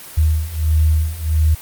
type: beating tone pair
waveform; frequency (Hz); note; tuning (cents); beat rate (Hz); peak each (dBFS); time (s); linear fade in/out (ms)
sine; 77.2 / 78.7; D#2 / D#2; -13 / +20; 1.5; -17 / -15; 0.17-1.55; 10
effects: white hiss -36 dBFS RMS until 1.61 s + Opus 32 kbps